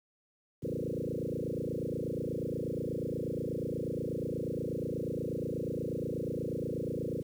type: tone with frequency modulation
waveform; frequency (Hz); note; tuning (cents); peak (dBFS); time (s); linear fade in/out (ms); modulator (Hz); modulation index
sine; 311.2; D#4; 0; -32; 0.62-7.23; 20; 28.3; 7.3
effects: 10-bit